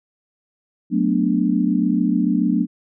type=chord; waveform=sine; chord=B minor seventh; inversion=second; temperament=equal; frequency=185 / 220 / 246.9 / 293.7 Hz; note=F#3 / A3 / B3 / D4; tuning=0 / 0 / 0 / 0 cents; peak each=-21 dBFS; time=0.9-2.67 s; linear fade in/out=50 ms; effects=none